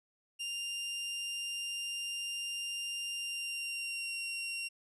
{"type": "tone with pitch glide", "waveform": "sawtooth", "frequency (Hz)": [2794, 2754], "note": ["F7", "F7"], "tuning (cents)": [0, -25], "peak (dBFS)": -33, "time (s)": [0.39, 4.69], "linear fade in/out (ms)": 20, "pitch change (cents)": -25, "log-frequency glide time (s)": [3.14, 4.13], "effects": ["resampled to 24000 Hz"]}